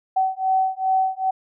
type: beating tone pair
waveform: sine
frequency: 758 / 760.5 Hz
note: F#5 / F#5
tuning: +42 / +47 cents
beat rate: 2.5 Hz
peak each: -21 dBFS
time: 0.16-1.31 s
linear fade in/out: 10 ms
effects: none